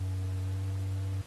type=tone with pitch glide; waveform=triangle; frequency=94 to 95.92 Hz; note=F#2 to G2; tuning=+28 to -37 cents; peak=-28 dBFS; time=0-1.22 s; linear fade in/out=10 ms; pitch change=+35 cents; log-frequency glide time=0.44-0.61 s; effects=pink hiss -53 dBFS RMS until 1.26 s + AAC 32 kbps